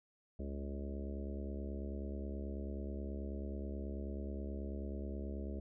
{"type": "harmonic tone with a mistuned harmonic", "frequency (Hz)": 69.3, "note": "C#2", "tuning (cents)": 0, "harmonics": [1, 3, 4, 5, 6, 7, 8, 9], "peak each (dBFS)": [-41, -46, -51, -50, -52, -57, -55, -55], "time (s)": [0.39, 5.6], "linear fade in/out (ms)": 5, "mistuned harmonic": 9, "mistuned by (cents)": 19, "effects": []}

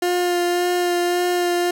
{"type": "tone with vibrato", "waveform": "30% pulse", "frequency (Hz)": 353.4, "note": "F4", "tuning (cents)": 21, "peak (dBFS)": -15, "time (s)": [0.02, 1.71], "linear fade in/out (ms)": 5, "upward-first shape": "sine", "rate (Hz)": 1.8, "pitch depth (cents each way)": 14, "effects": []}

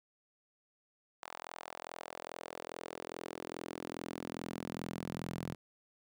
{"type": "tone with high-pass filter sweep", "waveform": "sawtooth", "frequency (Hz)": 42.41, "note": "E1", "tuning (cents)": 50, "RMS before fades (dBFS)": -44, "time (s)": [1.22, 5.55], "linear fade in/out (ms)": 10, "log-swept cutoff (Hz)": [890, 150], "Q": 1.7, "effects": []}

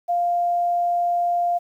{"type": "tone", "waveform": "sine", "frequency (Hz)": 698.5, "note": "F5", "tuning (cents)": 0, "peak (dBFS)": -18, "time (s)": [0.08, 1.59], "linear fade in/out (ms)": 20, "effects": ["9-bit"]}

